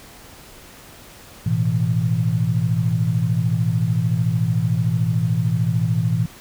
sine chord, A suspended second, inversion none, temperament equal, 110 / 123.47 / 164.81 Hz, A2 / B2 / E3, 0 / 0 / 0 cents, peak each -21 dBFS, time 1.46-6.26 s, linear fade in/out 5 ms, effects pink hiss -43 dBFS RMS until 6.4 s

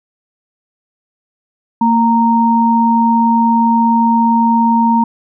sine tone pair together, 229.3 / 927.6 Hz, A#3 / A#5, -28 / -9 cents, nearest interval 2 octaves, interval 2419 cents, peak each -11 dBFS, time 1.81-5.04 s, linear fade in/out 5 ms, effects none

